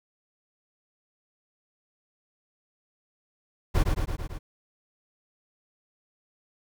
brown noise with echo, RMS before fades -21 dBFS, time 3.74-3.84 s, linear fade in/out 20 ms, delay 110 ms, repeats 5, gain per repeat -3 dB, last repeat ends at 4.39 s, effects none

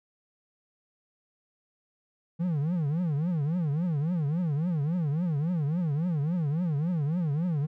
triangle tone with vibrato, 160 Hz, D#3, 49 cents sharp, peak -23 dBFS, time 2.39-7.67 s, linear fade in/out 20 ms, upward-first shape triangle, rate 3.6 Hz, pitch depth 270 cents each way, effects none

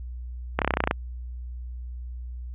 slowing click train, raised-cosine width 0.5 ms, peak -6 dBFS, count 11, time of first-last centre 0.59-0.911 s, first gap 28 ms, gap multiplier 1.03, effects added 61 Hz sine -33 dBFS peak until 2.54 s + resampled to 8000 Hz

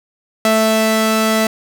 sawtooth tone pair together, 220 / 659.3 Hz, A3 / E5, 0 / 0 cents, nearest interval octave + perfect fifth, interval 1900 cents, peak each -11 dBFS, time 0.45-1.47 s, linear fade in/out 2 ms, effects none

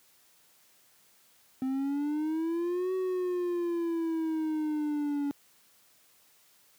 triangle exponential two-way sweep, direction up then down, 259.1 to 375.7 to 283.2 Hz, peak -26 dBFS, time 1.62-5.31 s, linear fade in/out 0 ms, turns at 2.94 s, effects white hiss -63 dBFS RMS until 6.78 s + high-pass 100 Hz 12 dB/octave

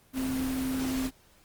sine tone in noise, 261.6 Hz, C4, in tune, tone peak -28 dBFS, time 0.13-1.11 s, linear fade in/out 50 ms, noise pink, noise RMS -37 dBFS, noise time 0.13-1.11 s, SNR +6 dB, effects pink hiss -61 dBFS RMS until 1.44 s + Opus 24 kbps

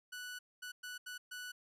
sawtooth tone bursts at uneven times, 1481 Hz, F#6, 1 cent sharp, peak -40 dBFS, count 5, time 0.12-0.39 / 0.62-0.72 / 0.83-0.98 / 1.06-1.18 / 1.31-1.52 s, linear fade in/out 10 ms, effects resampled to 32000 Hz

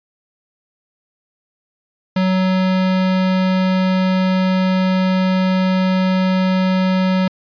square tone, 186.6 Hz, F#3, 15 cents sharp, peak -14 dBFS, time 2.16-7.28 s, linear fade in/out 5 ms, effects resampled to 11025 Hz

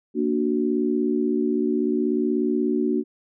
sine chord, Bb augmented, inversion none, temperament equal, 233.1 / 293.7 / 370 Hz, Bb3 / D4 / F#4, 0 / 0 / 0 cents, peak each -24 dBFS, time 0.14-3.04 s, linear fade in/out 50 ms, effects none

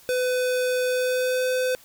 square tone with pitch glide, 503 to 508.8 Hz, B4 to C5, +32 to -48 cents, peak -22 dBFS, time 0.09-1.75 s, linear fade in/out 0 ms, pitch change +20 cents, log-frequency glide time 0.86-1.46 s, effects white hiss -52 dBFS RMS until 1.84 s

